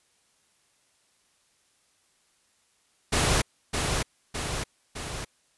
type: noise with echo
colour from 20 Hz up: pink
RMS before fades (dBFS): -23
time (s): 3.12-3.42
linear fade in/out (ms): 10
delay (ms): 610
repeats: 3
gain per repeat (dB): -4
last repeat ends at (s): 5.25
effects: white hiss -67 dBFS RMS until 5.57 s + resampled to 24000 Hz